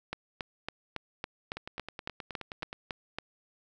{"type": "two click trains", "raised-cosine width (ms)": 0.3, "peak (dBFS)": [-18, -23], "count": [12, 12], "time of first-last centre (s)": [[0.13, 3.186], [1.57, 2.729]], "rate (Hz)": [3.6, 9.49], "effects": []}